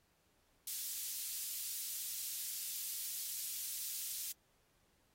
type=high-pass noise; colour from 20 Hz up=white; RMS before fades=-42 dBFS; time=0.67-4.32 s; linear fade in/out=2 ms; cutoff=4200 Hz; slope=12 dB/octave; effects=pink hiss -75 dBFS RMS until 5.14 s + AAC 48 kbps